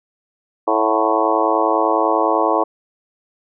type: harmonic tone with a mistuned harmonic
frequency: 110 Hz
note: A2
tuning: in tune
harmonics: 3 / 4 / 5 / 6 / 7 / 8 / 9 / 10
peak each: -22 / -22 / -22 / -22 / -22 / -22 / -22 / -22 dBFS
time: 0.67-2.64 s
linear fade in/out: 10 ms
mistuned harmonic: 7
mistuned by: -60 cents
effects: none